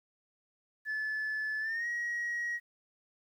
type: tone with pitch glide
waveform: sine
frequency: 1732 to 1899.7 Hz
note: A6 to A#6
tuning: -28 to +32 cents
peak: -30 dBFS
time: 0.85-2.6 s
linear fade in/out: 50 ms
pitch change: +160 cents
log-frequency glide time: 1.6-1.87 s
effects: tanh soft clip ceiling -30 dBFS + 11-bit